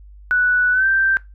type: tone with pitch glide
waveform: sine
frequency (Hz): 1480 to 1566.2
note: F#6 to G6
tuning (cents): 0 to -2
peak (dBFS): -13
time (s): 0.31-1.17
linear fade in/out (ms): 0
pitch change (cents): +98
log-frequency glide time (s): 0.72-0.86
effects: noise-tail reverb RT60 0.2 s tail -19 dB re dry + added 50 Hz sine -39 dBFS peak until 1.34 s